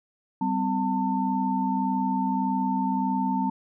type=tone cluster; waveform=sine; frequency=195.2 / 256.9 / 897 Hz; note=G3 / C4 / A5; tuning=-7 / -32 / +33 cents; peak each=-27 dBFS; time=0.41-3.5 s; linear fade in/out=5 ms; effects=none